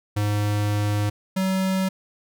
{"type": "tone pair in turn", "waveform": "square", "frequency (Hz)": [103.83, 189.44], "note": ["G#2", "F#3"], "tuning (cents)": [0, 41], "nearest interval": "minor seventh", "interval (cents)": 1041, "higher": "second", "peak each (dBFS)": -21, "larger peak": "neither", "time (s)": [[0.16, 1.1], [1.36, 1.89]], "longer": "first", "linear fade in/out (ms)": 10, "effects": []}